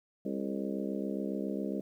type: harmonic tone with a mistuned harmonic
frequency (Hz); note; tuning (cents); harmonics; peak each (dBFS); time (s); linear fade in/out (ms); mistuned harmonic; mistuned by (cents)
67.3; C2; +49; 3 / 4 / 5 / 6 / 7 / 8 / 9; -36 / -38 / -40 / -42 / -43 / -44 / -45; 0.25-1.81; 5; 7; -48
effects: 11-bit